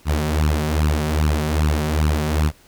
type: tone with flanger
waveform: sawtooth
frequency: 76.1 Hz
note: D#2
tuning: 38 cents flat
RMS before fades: -19 dBFS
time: 0.05-2.52 s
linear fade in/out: 50 ms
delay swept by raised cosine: 0.7 to 5.4 ms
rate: 2.5 Hz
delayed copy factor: +0.8
effects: pink hiss -52 dBFS RMS until 2.67 s